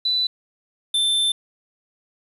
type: tone pair in turn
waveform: sine / square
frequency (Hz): 3985 / 3550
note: B7 / A7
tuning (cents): +15 / +15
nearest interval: major second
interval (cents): 200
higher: first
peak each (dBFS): -18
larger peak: neither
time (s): 0.05-0.27 / 0.94-1.32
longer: second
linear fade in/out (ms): 5
effects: resampled to 32000 Hz + 8-bit